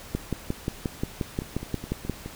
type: two click trains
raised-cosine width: 3 ms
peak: -13 / -22 dBFS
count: 12 / 5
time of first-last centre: 0.15-2.097 / 1.42-2.26 s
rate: 5.65 / 4.76 Hz
effects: pink hiss -44 dBFS RMS until 2.35 s